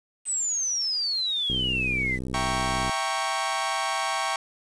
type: exponential sweep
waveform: sine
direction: down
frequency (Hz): 8280 to 1975.5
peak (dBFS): -24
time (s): 0.25-2.19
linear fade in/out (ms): 50
type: click train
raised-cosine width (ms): 3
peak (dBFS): -20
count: 90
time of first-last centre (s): 1.5-2.895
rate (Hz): 63.8
type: chord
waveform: sawtooth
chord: E diminished seventh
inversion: none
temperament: equal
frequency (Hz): 659.3 / 784 / 932.3 / 1108.7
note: E5 / G5 / Bb5 / Db6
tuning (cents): 0 / 0 / 0 / 0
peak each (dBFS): -30 / -26 / -29 / -25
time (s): 2.34-4.36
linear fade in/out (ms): 2
effects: resampled to 22050 Hz + 8-bit